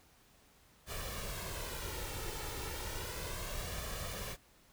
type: noise with flanger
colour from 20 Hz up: pink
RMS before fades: -41 dBFS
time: 0.86-4.37 s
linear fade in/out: 50 ms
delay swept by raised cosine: 1.7 to 2.25 ms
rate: 0.32 Hz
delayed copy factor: +0.6
effects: pink hiss -65 dBFS RMS until 4.72 s